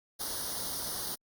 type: noise with comb filter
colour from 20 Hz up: white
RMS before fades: -36 dBFS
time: 0.19-1.16 s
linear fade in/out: 20 ms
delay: 0.2 ms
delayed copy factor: +0.85
effects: Opus 48 kbps